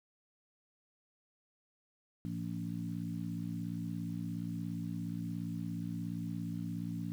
harmonic tone with a mistuned harmonic, 57.1 Hz, A#1, 35 cents flat, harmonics 2 / 3 / 4 / 5, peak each -43 / -39 / -43 / -44 dBFS, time 2.25-7.12 s, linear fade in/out 0 ms, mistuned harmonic 2, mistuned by -64 cents, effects 10-bit

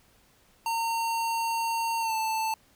square tone with pitch glide, 915 to 884.9 Hz, A#5 to A5, -32 to +10 cents, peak -27 dBFS, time 0.66-2.54 s, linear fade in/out 2 ms, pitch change -58 cents, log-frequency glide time 2-2.14 s, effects pink hiss -62 dBFS RMS until 2.75 s

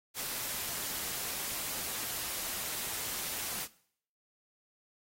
white noise with amplitude modulation, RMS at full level -35 dBFS, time 0.14-3.68 s, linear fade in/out 50 ms, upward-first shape sine, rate 257 Hz, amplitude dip 50%, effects noise-tail reverb RT60 0.6 s tail -19 dB re dry + AAC 48 kbps

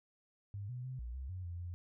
sine tone with pitch steps, 100.8 / 124.4 / 129.1 / 59.4 / 65.8 / 91.9 / 86.6 / 87.9 Hz, G2 / B2 / C3 / A#1 / C2 / F#2 / F2 / F2, +49 / +13 / -23 / +33 / +10 / -11 / -14 / +12 cents, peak -40 dBFS, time 0.54-1.74 s, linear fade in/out 0 ms, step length 150 ms, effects none

